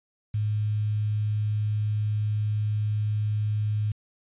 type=tone with quantisation; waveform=sine; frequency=105.9 Hz; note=G#2; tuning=34 cents sharp; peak=-23 dBFS; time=0.34-3.92 s; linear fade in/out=5 ms; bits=8; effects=resampled to 8000 Hz